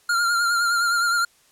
square tone with vibrato, 1396.9 Hz, F6, in tune, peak -19 dBFS, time 0.09-1.25 s, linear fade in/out 5 ms, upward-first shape sine, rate 9.7 Hz, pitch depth 39 cents each way, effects white hiss -58 dBFS RMS until 1.51 s + low-pass 11000 Hz 12 dB/octave

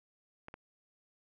clicks, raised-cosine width 0.5 ms, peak -30 dBFS, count 2, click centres 0.484 / 0.541 s, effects none

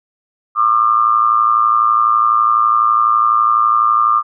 sine tone with amplitude modulation, 1200 Hz, D6, 37 cents sharp, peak -6 dBFS, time 0.55-4.23 s, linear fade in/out 50 ms, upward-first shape sine, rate 112 Hz, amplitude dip 75%, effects none

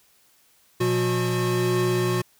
square tone cluster, 121.2 / 179.2 / 362.6 Hz, B2 / F3 / F#4, -32 / +45 / -35 cents, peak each -26 / -30 / -24 dBFS, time 0.8-2.22 s, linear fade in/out 10 ms, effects white hiss -60 dBFS RMS until 2.39 s

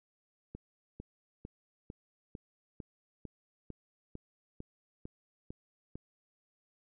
click train, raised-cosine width 3 ms, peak -30 dBFS, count 13, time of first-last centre 0.55-5.955 s, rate 2.22 Hz, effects none

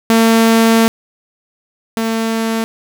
sawtooth tone pair in turn, 226.3 / 225.1 Hz, A3 / A3, +49 / +40 cents, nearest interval unison, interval 9 cents, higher first, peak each -4 / -11 dBFS, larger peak first, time 0.1-0.88 / 1.97-2.64 s, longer first, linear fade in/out 0 ms, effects none

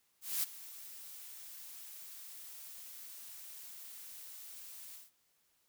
blue noise with ADSR envelope, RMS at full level -33 dBFS, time 0.21-5.11 s, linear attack 220 ms, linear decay 18 ms, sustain -17 dB, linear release 170 ms, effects white hiss -75 dBFS RMS until 5.68 s

